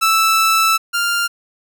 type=tone pair in turn; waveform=sawtooth; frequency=1318.5 / 1396.9 Hz; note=E6 / F6; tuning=0 / 0 cents; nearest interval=minor second; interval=100 cents; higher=second; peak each=-8 / -12 dBFS; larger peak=first; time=0.01-0.78 / 0.93-1.28 s; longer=first; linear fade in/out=20 ms; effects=none